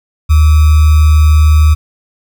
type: tone with sample-and-hold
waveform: sine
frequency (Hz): 76.6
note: D#2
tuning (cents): -27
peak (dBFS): -3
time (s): 0.29-1.75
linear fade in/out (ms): 20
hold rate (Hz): 1225
effects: none